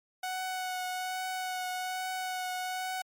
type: tone with vibrato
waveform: sawtooth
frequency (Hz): 740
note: F#5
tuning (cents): 0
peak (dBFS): -29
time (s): 0.23-3.02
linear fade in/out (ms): 5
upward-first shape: triangle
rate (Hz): 1.2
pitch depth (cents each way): 16
effects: MP3 96 kbps